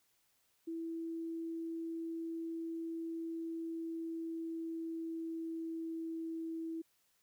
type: tone with pitch glide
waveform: sine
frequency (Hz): 329.6 to 326.6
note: E4 to E4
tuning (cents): 0 to -16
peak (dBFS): -38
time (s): 0.67-6.82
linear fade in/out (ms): 10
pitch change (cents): -16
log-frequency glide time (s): 3.17-6.37
effects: white hiss -75 dBFS RMS until 7.22 s